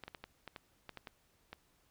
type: clicks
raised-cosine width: 0.3 ms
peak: -29 dBFS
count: 10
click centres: 0.037 / 0.08 / 0.148 / 0.24 / 0.477 / 0.562 / 0.893 / 0.973 / 1.072 / 1.53 s
effects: pink hiss -72 dBFS RMS until 1.9 s